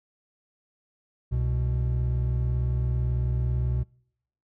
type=tone pair together; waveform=triangle; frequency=65.41 / 123.47 Hz; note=C2 / B2; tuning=0 / 0 cents; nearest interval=major seventh; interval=1100 cents; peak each=-24 dBFS; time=1.31-3.84 s; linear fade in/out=20 ms; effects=noise-tail reverb RT60 0.7 s tail -26 dB re dry